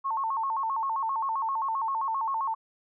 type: tone with vibrato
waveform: sine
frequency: 987.8 Hz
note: B5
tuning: in tune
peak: -26 dBFS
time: 0.04-2.55 s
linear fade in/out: 20 ms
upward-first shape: square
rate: 7.6 Hz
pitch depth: 170 cents each way
effects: none